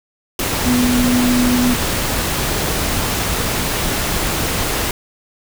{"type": "tone in noise", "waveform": "sine", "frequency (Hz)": 246.9, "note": "B3", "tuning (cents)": 0, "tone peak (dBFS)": -13, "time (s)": [0.66, 1.74], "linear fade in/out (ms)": 2, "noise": "pink", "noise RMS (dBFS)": -19, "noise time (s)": [0.39, 4.91], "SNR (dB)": 3, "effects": []}